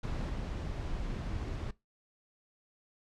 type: noise with level steps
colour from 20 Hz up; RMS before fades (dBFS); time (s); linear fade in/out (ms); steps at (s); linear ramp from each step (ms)
brown; -35 / -37; 0.03-1.71; 5; 0.29; 10
effects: noise-tail reverb RT60 0.2 s tail -20 dB re dry + low-pass 6000 Hz 12 dB/octave